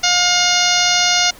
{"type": "harmonic tone", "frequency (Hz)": 713, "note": "F5", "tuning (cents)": 36, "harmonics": [1, 2, 3, 4, 5, 6, 7, 8, 9], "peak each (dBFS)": [-21, -21, -21, -21, -21, -21, -21, -21, -21], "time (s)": [0.03, 1.31], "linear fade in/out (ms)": 10, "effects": ["pink hiss -41 dBFS RMS until 1.39 s"]}